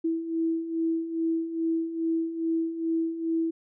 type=beating tone pair; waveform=sine; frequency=326 / 328.4 Hz; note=E4 / E4; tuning=-19 / -6 cents; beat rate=2.4 Hz; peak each=-32 / -26 dBFS; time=0.04-3.51 s; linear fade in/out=10 ms; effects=none